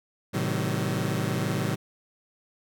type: chord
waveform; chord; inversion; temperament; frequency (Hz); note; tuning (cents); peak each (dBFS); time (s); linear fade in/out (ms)
sawtooth; A diminished seventh; none; just; 110 / 132 / 158.4 / 190.08; A2 / C3 / Eb3 / Gb3; 0 / +16 / +31 / +47; -27; 0.33-1.76; 20
effects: none